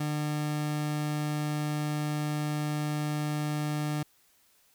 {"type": "tone", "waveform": "30% pulse", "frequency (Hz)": 150, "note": "D3", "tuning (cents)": 37, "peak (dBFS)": -26, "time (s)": [0, 4.03], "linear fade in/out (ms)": 5, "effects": ["white hiss -65 dBFS RMS until 4.74 s"]}